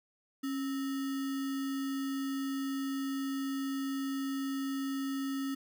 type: tone with sample-and-hold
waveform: sine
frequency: 272.4 Hz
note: C#4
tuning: 30 cents flat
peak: -32 dBFS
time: 0.43-5.55 s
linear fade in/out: 10 ms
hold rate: 1575 Hz
effects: none